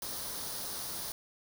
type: noise with comb filter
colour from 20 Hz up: white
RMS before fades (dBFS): -39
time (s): 0.02-1.12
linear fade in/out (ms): 2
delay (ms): 0.2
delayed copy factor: +0.6
effects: none